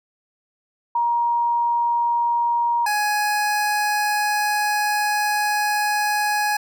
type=tone pair in turn; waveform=sine / 25% pulse; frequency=945 / 835.8 Hz; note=A#5 / G#5; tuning=+23 / +11 cents; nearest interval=major second; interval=212 cents; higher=first; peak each=-17 / -15 dBFS; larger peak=second; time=0.95-2.86 / 2.86-6.57 s; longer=second; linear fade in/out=5 ms; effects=none